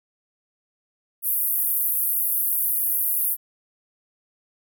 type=band-pass noise; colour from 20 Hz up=white; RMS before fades=-23 dBFS; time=1.22-3.37 s; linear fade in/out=50 ms; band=11000 to 16000 Hz; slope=48 dB/octave; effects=none